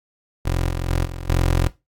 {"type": "tone with level steps", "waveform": "20% pulse", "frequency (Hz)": 43.65, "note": "F1", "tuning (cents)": 0, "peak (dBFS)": [-14, -18, -13, -24, -11], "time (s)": [0.45, 1.68], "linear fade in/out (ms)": 10, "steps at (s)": [0.69, 0.88, 1.04, 1.28], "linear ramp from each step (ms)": 20, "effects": ["noise-tail reverb RT60 0.2 s tail -17 dB re dry", "AAC 64 kbps"]}